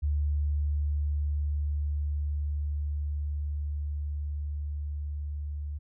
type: tone with level ramp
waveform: sine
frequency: 73.42 Hz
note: D2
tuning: in tune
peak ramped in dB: -24 to -32 dBFS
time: 0.02-5.79 s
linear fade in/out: 20 ms
effects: none